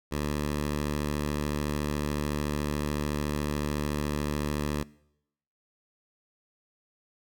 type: tone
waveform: 10% pulse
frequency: 73.8 Hz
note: D2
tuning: 9 cents sharp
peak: -20 dBFS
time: 0.11-4.84 s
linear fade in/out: 20 ms
effects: noise-tail reverb RT60 0.8 s tail -22 dB re dry